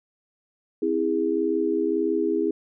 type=chord; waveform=sine; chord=C augmented; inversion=none; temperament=just; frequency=261.6 / 327 / 408.8 Hz; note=C4 / E4 / G#4; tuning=0 / -14 / -27 cents; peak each=-29 / -24 / -24 dBFS; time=0.82-2.51 s; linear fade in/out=5 ms; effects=none

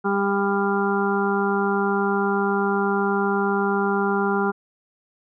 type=harmonic tone; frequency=199.1 Hz; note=G3; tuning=27 cents sharp; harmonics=1 / 2 / 4 / 5 / 6 / 7; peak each=-24 / -23 / -27 / -30 / -31 / -27 dBFS; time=0.04-4.52 s; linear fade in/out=20 ms; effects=none

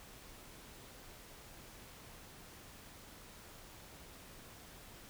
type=silence; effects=pink hiss -55 dBFS RMS until 5.09 s

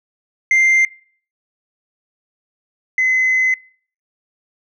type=tone pair in turn; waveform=sine; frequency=2093 / 2039 Hz; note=C7 / C7; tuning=0 / -45 cents; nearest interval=unison; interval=45 cents; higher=first; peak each=-7 / -11 dBFS; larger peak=first; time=0.51-0.85 / 2.98-3.54 s; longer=second; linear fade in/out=2 ms; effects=noise-tail reverb RT60 0.5 s tail -25 dB re dry + tanh soft clip ceiling -9 dBFS

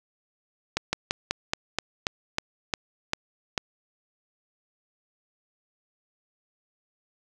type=slowing click train; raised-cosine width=0.2 ms; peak=-7 dBFS; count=11; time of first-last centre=0.77-3.578 s; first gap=160 ms; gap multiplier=1.12; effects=none

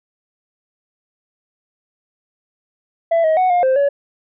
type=tone with pitch steps; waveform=sine; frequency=667 / 633 / 740 / 710 / 523 / 565 Hz; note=E5 / D#5 / F#5 / F5 / C5 / C#5; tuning=+20 / +30 / 0 / +28 / -1 / +33 cents; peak=-9 dBFS; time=3.11-3.89 s; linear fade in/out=10 ms; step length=130 ms; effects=tanh soft clip ceiling -11 dBFS

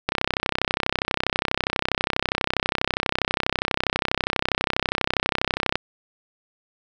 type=click train; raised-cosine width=0.3 ms; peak=-4 dBFS; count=184; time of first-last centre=0.09-5.756 s; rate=32.3 Hz; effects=none

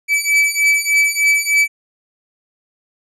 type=beating tone pair; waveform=45% pulse; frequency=2300 / 2303.3 Hz; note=D7 / D7; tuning=-37 / -34 cents; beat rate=3.3 Hz; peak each=-15 dBFS; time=0.08-1.68 s; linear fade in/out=50 ms; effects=low-pass 11000 Hz 12 dB/octave

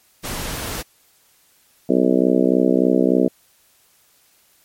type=noise; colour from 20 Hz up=pink; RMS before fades=-27 dBFS; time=0.23-0.83 s; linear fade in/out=20 ms
type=harmonic tone; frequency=63.4 Hz; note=B1; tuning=46 cents sharp; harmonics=3 / 4 / 5 / 6 / 7 / 8 / 9 / 10; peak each=-22 / -18 / -19 / -21 / -21 / -27 / -25 / -27 dBFS; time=1.89-3.28 s; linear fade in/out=5 ms
effects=white hiss -57 dBFS RMS until 4.64 s + MP3 64 kbps

